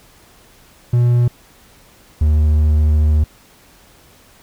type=tone pair in turn; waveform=triangle; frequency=120.9 / 76.16 Hz; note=B2 / D#2; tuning=-36 / -36 cents; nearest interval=minor sixth; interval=800 cents; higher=first; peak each=-8 / -8 dBFS; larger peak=neither; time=0.93-1.28 / 2.21-3.24 s; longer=second; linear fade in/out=5 ms; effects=pink hiss -48 dBFS RMS until 4.42 s